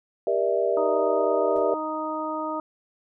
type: chord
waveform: sine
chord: E half-diminished seventh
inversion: first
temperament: just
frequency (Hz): 395.6 / 474.7 / 593.3 / 659.3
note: G4 / Bb4 / D5 / E5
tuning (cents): +16 / +31 / +18 / 0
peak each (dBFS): -26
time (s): 0.27-1.74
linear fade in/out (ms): 2
type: harmonic tone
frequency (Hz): 311.1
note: D#4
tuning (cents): 0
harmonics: 1 / 2 / 3 / 4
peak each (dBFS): -32 / -32 / -32 / -32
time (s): 0.77-2.6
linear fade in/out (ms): 2
type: noise with exponential decay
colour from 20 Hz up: brown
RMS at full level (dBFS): -42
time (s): 1.56-1.73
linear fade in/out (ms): 0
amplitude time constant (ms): 35
effects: none

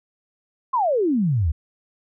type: exponential sweep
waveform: sine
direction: down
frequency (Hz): 1095 to 69.6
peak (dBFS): -17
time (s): 0.73-1.52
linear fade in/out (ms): 10
effects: none

